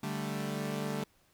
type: chord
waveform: sawtooth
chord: D suspended fourth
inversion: none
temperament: equal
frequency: 146.83 / 196 / 220 Hz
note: D3 / G3 / A3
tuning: 0 / 0 / 0 cents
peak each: -34 dBFS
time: 0.03-1.04 s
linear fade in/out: 5 ms
effects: pink hiss -68 dBFS RMS until 1.33 s